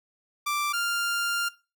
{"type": "tone pair in turn", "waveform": "sawtooth", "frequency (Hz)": [1174.7, 1397], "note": ["D6", "F6"], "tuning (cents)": [0, 0], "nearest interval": "minor third", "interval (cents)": 300, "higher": "second", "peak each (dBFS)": -22, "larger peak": "neither", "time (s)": [[0.46, 0.73], [0.73, 1.49]], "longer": "second", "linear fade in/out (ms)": 10, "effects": ["noise-tail reverb RT60 0.3 s tail -19 dB re dry"]}